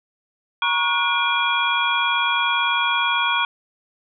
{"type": "tone cluster", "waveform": "sine", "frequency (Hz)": [945, 1103, 1447, 2396, 3325], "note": ["A#5", "C#6", "F#6", "D7", "G#7"], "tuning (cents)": [23, -9, -39, 34, 1], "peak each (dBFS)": -24, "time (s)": [0.62, 3.45], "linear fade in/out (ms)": 2, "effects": []}